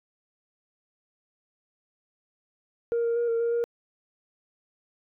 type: tone with pitch steps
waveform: sine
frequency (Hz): 468.3 / 465.7 / 473.6 / 460.7 / 467.6 / 471.1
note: A#4 / A#4 / A#4 / A#4 / A#4 / A#4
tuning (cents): +8 / -2 / +27 / -20 / +5 / +18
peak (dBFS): -21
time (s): 2.92-3.64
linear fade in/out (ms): 0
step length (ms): 120
effects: tanh soft clip ceiling -21 dBFS